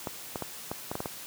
clicks, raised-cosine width 1 ms, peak -18 dBFS, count 8, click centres 0.072 / 0.358 / 0.423 / 0.715 / 0.915 / 0.954 / 1.004 / 1.058 s, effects white hiss -43 dBFS RMS until 1.26 s + high-pass 80 Hz 12 dB/octave

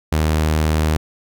sawtooth tone, 77.78 Hz, D#2, in tune, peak -11 dBFS, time 0.12-0.97 s, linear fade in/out 5 ms, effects none

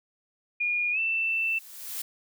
sine tone with pitch glide, 2432 to 2667 Hz, D#7 to E7, -40 to +20 cents, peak -24 dBFS, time 0.6-1.59 s, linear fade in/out 10 ms, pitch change +160 cents, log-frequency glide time 0.92-0.99 s
blue noise with exponential growth, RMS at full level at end -32 dBFS, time 1.1-2.02 s, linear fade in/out 5 ms, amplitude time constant 200 ms
effects none

